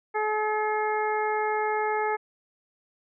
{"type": "harmonic tone", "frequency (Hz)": 427.6, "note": "A4", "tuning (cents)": -49, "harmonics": [1, 2, 3, 4, 5], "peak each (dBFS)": [-28, -27, -34, -35, -35], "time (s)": [0.14, 2.17], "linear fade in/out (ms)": 20, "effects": []}